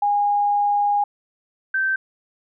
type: tone pair in turn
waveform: sine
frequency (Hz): 819 / 1553.7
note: G#5 / G6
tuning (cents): -24 / -16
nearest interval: major seventh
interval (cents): 1108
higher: second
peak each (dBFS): -16 / -18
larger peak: first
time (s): 0.02-1.04 / 1.74-1.96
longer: first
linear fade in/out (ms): 5
effects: none